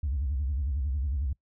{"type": "tone with vibrato", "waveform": "sine", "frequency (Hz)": 69.3, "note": "C#2", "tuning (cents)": 0, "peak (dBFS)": -25, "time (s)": [0.03, 1.33], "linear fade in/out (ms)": 5, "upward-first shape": "sine", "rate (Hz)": 11, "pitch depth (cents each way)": 200, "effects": ["noise-tail reverb RT60 0.1 s tail -24 dB re dry", "tanh soft clip ceiling -23 dBFS"]}